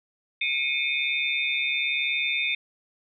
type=tone cluster; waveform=sine; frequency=2181 / 2388 / 2529 / 3598 Hz; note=C#7 / D7 / D#7 / A7; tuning=-29 / +28 / +28 / +38 cents; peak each=-29 dBFS; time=0.41-2.55 s; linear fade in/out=5 ms; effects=none